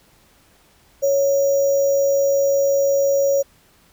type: tone with sample-and-hold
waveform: sine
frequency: 554.4 Hz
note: C#5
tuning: in tune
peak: -14 dBFS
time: 1.02-3.43 s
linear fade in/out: 20 ms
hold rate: 6300 Hz
effects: pink hiss -55 dBFS RMS until 3.92 s